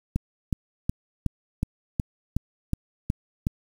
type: click train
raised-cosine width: 5 ms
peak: -11 dBFS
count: 10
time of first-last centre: 0.16-3.469 s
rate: 2.72 Hz
effects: 7-bit